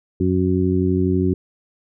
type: harmonic tone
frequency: 92.1 Hz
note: F#2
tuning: 7 cents flat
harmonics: 1 / 2 / 3 / 4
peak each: -21 / -21 / -21 / -21 dBFS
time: 0.2-1.34 s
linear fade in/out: 5 ms
effects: none